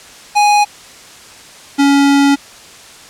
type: tone pair in turn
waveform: square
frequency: 829 / 280.5 Hz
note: G#5 / C#4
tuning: -3 / +21 cents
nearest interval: octave + perfect fifth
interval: 1876 cents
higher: first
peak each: -8 dBFS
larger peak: neither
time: 0.35-0.65 / 1.78-2.36 s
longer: second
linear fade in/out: 20 ms
effects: white hiss -37 dBFS RMS until 3.09 s + low-pass 8000 Hz 12 dB/octave